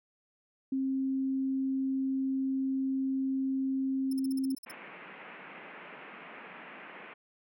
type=tone; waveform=sine; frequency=266.6 Hz; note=C4; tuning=33 cents sharp; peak=-28 dBFS; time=0.72-4.55 s; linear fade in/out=5 ms
type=tone bursts; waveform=5% pulse; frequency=5300 Hz; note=E8; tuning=9 cents sharp; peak=-37 dBFS; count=10; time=4.11-4.715 s; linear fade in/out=5 ms; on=20 ms; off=45 ms
type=band-pass noise; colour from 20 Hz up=white; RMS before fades=-48 dBFS; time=4.66-7.14 s; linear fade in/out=10 ms; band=160 to 2600 Hz; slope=48 dB/octave
effects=none